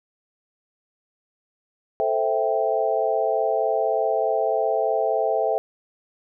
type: chord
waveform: sine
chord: A minor seventh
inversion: none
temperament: equal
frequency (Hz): 440 / 523.3 / 659.3 / 784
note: A4 / C5 / E5 / G5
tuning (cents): 0 / 0 / 0 / 0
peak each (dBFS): -25 / -26 / -23 / -26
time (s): 2-5.58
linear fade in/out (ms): 0
effects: none